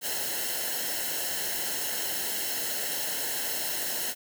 white noise with comb filter, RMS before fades -31 dBFS, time 0.01-4.15 s, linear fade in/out 50 ms, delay 0.84 ms, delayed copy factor -0.75, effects none

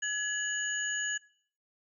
sine tone cluster, 1685 / 2947 / 6770 Hz, G#6 / F#7 / G#8, +25 / -8 / +32 cents, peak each -32 / -38 / -36 dBFS, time 0.02-1.18 s, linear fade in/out 10 ms, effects noise-tail reverb RT60 0.6 s tail -23 dB re dry

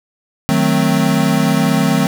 square chord, D# diminished seventh, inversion none, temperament equal, 155.56 / 185 / 220 / 261.6 Hz, D#3 / F#3 / A3 / C4, 0 / 0 / 0 / 0 cents, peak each -18 dBFS, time 0.49-2.07 s, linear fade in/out 0 ms, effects 7-bit

